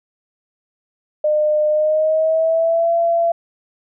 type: tone with pitch glide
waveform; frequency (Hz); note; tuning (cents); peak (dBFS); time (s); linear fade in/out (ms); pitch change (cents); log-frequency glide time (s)
sine; 606 to 676.3; D#5 to E5; -46 to +44; -13; 1.24-3.32; 5; +190; 1.69-2.93
effects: none